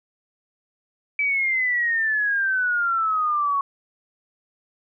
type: exponential sweep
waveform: sine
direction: down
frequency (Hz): 2310 to 1106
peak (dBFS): -19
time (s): 1.19-3.61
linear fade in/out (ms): 2
effects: none